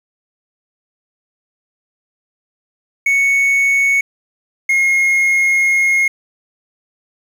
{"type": "tone pair in turn", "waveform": "triangle", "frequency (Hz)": [2217, 2151], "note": ["C#7", "C7"], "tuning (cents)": [0, 47], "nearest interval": "minor second", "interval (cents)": 53, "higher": "first", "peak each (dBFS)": -9, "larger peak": "neither", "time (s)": [[3.06, 4.01], [4.69, 6.08]], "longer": "second", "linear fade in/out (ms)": 5, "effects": ["7-bit"]}